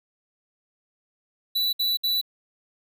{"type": "tone bursts", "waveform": "square", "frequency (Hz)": 3957, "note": "B7", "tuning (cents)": 3, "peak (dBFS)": -22, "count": 3, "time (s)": [1.55, 2.214], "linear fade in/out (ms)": 10, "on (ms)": 180, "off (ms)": 62, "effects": []}